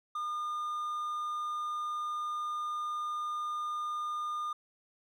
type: tone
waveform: triangle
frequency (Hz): 1213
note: D#6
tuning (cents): -44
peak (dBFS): -31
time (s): 0.15-4.53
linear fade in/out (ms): 5
effects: none